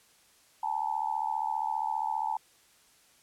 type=tone with amplitude modulation; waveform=sine; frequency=875 Hz; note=A5; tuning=10 cents flat; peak=-24 dBFS; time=0.63-2.37 s; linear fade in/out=5 ms; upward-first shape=sine; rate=75 Hz; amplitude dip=100%; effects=white hiss -62 dBFS RMS until 3.22 s + low-pass 11000 Hz 12 dB/octave